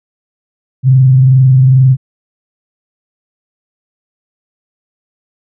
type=tone with frequency modulation; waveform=sine; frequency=130.81 Hz; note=C3; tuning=in tune; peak=-3 dBFS; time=0.83-1.97 s; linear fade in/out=50 ms; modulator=22.3 Hz; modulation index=0.24; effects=none

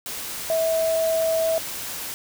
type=tone in noise; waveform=sine; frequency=650 Hz; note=E5; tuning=24 cents flat; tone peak=-19 dBFS; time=0.5-1.58 s; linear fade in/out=0 ms; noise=white; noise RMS=-32 dBFS; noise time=0.06-2.14 s; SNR=+10 dB; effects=none

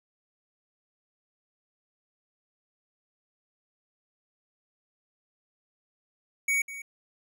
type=tone with echo; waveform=square; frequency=2243 Hz; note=C#7; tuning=20 cents sharp; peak=-24 dBFS; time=6.48-6.62 s; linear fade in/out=5 ms; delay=200 ms; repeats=1; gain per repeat=-14 dB; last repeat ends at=6.82 s; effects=none

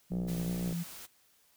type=tone with vibrato; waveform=sine; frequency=174.4 Hz; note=F3; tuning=2 cents flat; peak=-32 dBFS; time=0.1-0.84 s; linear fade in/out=20 ms; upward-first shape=square; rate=2.6 Hz; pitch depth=35 cents each way
type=click train; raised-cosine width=2 ms; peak=-27 dBFS; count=38; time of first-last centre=0.12-0.726 s; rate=61.1 Hz
type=noise; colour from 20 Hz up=white; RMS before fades=-47 dBFS; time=0.27-1.07 s; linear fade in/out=20 ms
effects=white hiss -67 dBFS RMS until 1.56 s

